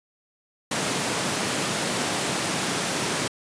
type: high-pass noise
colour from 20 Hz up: pink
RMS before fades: -26 dBFS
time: 0.71-3.28 s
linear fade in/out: 5 ms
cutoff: 140 Hz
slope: 24 dB/octave
effects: resampled to 22050 Hz